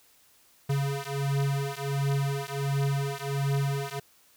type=beating tone pair; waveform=square; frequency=138.5 / 139.9 Hz; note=C#3 / C#3; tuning=-1 / +16 cents; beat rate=1.4 Hz; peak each=-30 / -30 dBFS; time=0.69-4 s; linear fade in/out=10 ms; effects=white hiss -61 dBFS RMS until 4.36 s